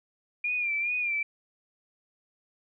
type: tone with vibrato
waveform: sine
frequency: 2400 Hz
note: D7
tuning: 37 cents sharp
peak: -26 dBFS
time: 0.44-1.23 s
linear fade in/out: 5 ms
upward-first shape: sine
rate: 2.4 Hz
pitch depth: 62 cents each way
effects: none